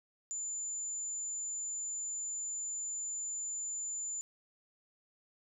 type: tone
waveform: sine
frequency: 7070 Hz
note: A8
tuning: 7 cents sharp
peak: -36 dBFS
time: 0.31-4.21 s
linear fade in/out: 0 ms
effects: none